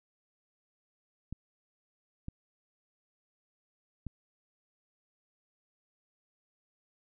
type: clicks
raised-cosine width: 5 ms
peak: -26 dBFS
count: 3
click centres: 1.326 / 2.284 / 4.067 s
effects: none